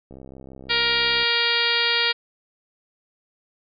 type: click train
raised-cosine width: 2 ms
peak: -28 dBFS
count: 75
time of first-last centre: 0.11-1.23 s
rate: 66.1 Hz
type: harmonic tone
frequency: 470 Hz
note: A#4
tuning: 14 cents sharp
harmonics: 1 / 2 / 3 / 4 / 5 / 6 / 7 / 8 / 9 / 10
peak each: -31 / -32 / -28 / -26 / -26 / -28 / -26 / -27 / -29 / -28 dBFS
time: 0.69-2.13 s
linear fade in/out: 20 ms
effects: none